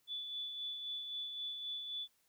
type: tone with tremolo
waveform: sine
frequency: 3464 Hz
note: A7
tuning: 28 cents flat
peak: -38 dBFS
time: 0.07-2.08 s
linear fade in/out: 50 ms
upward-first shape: sine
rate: 3.8 Hz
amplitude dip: 40%
effects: white hiss -75 dBFS RMS until 2.28 s